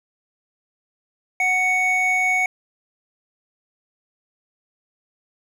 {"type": "tone pair together", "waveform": "triangle", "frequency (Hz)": [740, 2225], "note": ["F#5", "C#7"], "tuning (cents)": [0, 6], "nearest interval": "octave + perfect fifth", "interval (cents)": 1906, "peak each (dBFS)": [-22, -16], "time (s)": [1.4, 2.46], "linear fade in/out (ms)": 2, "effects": []}